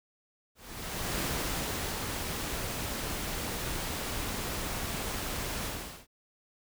pink noise with ADSR envelope, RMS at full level -32 dBFS, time 0.55-6.07 s, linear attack 640 ms, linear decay 850 ms, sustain -3 dB, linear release 430 ms, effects none

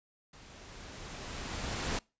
pink noise with level ramp, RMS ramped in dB -54 to -33 dBFS, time 0.33-1.99 s, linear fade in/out 5 ms, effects noise-tail reverb RT60 0.3 s tail -26 dB re dry + resampled to 16000 Hz

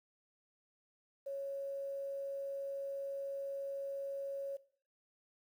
sine tone with quantisation, 553 Hz, C#5, 4 cents flat, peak -38 dBFS, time 1.26-4.57 s, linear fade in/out 10 ms, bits 11, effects noise-tail reverb RT60 0.5 s tail -17 dB re dry

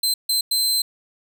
sawtooth tone bursts at uneven times, 4100 Hz, C8, 36 cents flat, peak -15 dBFS, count 3, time 0.03-0.14 / 0.29-0.41 / 0.51-0.82 s, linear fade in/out 5 ms, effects none

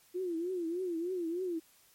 sine tone with vibrato, 349.2 Hz, F4, in tune, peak -32 dBFS, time 0.14-1.6 s, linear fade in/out 20 ms, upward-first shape triangle, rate 3.3 Hz, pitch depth 150 cents each way, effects white hiss -64 dBFS RMS until 1.94 s + MP3 64 kbps

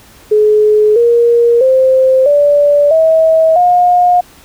sine tone with pitch steps, 424.8 / 471.3 / 523 / 580.3 / 643.9 / 714.4 Hz, G#4 / A#4 / C5 / D5 / E5 / F5, +39 / +19 / -1 / -21 / -41 / +39 cents, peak -5 dBFS, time 0.31-4.21 s, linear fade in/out 10 ms, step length 650 ms, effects pink hiss -41 dBFS RMS until 4.44 s

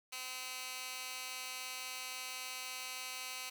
15% pulse tone with high-pass filter, 256.3 Hz, C4, 36 cents flat, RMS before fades -44 dBFS, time 0.12-3.5 s, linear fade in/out 10 ms, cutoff 2200 Hz, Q 0.73, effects none

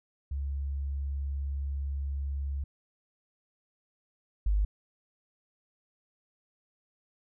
sine tone pair in turn, 69.6 / 50.81 Hz, C#2 / G#1, +8 / -37 cents, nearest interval perfect fourth, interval 545 cents, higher first, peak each -30 / -23 dBFS, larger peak second, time 0.31-2.64 / 4.46-4.65 s, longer first, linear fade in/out 5 ms, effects none

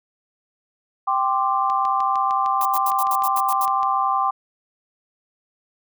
sine chord, G suspended fourth, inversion none, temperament just, 784 / 1045.3 / 1176 Hz, G5 / C6 / D6, 0 / -2 / +2 cents, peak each -22 dBFS, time 1.07-4.31 s, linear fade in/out 10 ms
click train, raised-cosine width 0.2 ms, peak -20 dBFS, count 15, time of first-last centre 1.7-3.831 s, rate 6.57 Hz
violet noise bursts, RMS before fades -28 dBFS, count 9, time 2.61-3.654 s, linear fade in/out 2 ms, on 44 ms, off 81 ms
effects none

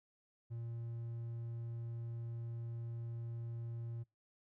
triangle tone, 116.54 Hz, A#2, in tune, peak -39 dBFS, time 0.5-4.04 s, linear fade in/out 20 ms, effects noise-tail reverb RT60 0.2 s tail -24 dB re dry

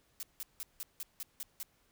blue noise bursts, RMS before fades -41 dBFS, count 8, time 0.2-1.63 s, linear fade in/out 0 ms, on 30 ms, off 170 ms, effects pink hiss -71 dBFS RMS until 1.91 s

